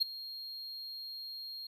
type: tone with ADSR envelope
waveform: triangle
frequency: 4240 Hz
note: C8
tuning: 22 cents sharp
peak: -22 dBFS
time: 0-1.67 s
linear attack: 21 ms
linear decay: 10 ms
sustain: -18 dB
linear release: 6 ms
effects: none